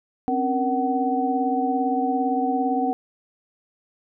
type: tone cluster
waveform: sine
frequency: 261.6 / 279.2 / 470.8 / 752 Hz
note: C4 / C#4 / A#4 / F#5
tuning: 0 / +13 / +17 / +28 cents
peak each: -24 / -29 / -29 / -23 dBFS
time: 0.28-2.93 s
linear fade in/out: 0 ms
effects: none